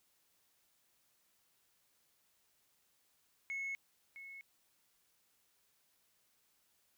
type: tone with echo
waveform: sine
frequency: 2189 Hz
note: C#7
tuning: 22 cents flat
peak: -36 dBFS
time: 3.5-3.75 s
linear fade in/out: 0 ms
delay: 660 ms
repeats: 1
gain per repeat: -12 dB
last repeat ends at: 4.41 s
effects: tanh soft clip ceiling -36 dBFS + white hiss -75 dBFS RMS until 6.97 s